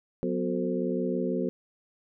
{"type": "tone cluster", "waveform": "sine", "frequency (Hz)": [183.8, 249.9, 364.6, 445.9, 524], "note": ["F#3", "B3", "F#4", "A4", "C5"], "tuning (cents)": [-11, 21, -25, 23, 2], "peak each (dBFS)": [-32, -31, -32, -33, -35], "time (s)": [0.23, 1.49], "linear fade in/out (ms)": 0, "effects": []}